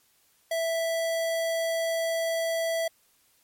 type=tone; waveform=square; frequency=659.3 Hz; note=E5; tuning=in tune; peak=-26 dBFS; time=0.51-2.88 s; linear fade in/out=5 ms; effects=white hiss -65 dBFS RMS until 3.43 s + MP3 64 kbps